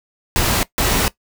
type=noise bursts at uneven times; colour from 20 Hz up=pink; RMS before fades=-17 dBFS; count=2; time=0.36-0.63 / 0.78-1.08 s; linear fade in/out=0 ms; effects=noise-tail reverb RT60 0.1 s tail -18 dB re dry